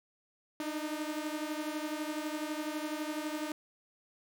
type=beating tone pair; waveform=sawtooth; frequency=300.9 / 312.9 Hz; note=D4 / D#4; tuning=+42 / +10 cents; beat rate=12 Hz; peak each=-33 / -35 dBFS; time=0.6-3.52 s; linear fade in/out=2 ms; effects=none